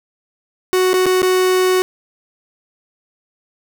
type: tone with dropouts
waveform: 45% pulse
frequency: 370 Hz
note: F#4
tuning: in tune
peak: -12 dBFS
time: 0.73-1.82 s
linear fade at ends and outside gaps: 0 ms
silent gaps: 0.932-0.94 / 1.058-1.065 / 1.219-1.229 s
effects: none